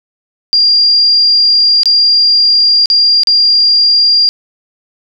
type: tone with dropouts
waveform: sine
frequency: 4787 Hz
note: D8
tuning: 32 cents sharp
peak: -5 dBFS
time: 0.53-4.29 s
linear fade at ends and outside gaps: 0 ms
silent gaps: 1.833-1.857 / 2.858-2.901 / 3.234-3.272 s
effects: none